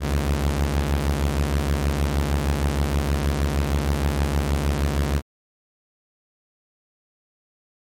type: beating tone pair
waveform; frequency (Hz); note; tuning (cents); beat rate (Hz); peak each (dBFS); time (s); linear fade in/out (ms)
sawtooth; 69.8 / 76.2; C#2 / D#2; +13 / -36; 6.4; -17 / -21; 0-5.22; 50
effects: MP3 64 kbps